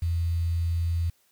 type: tone with quantisation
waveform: sine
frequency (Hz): 84.3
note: E2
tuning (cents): +39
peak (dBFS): -23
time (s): 0.02-1.1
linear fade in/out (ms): 5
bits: 8
effects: white hiss -66 dBFS RMS until 1.31 s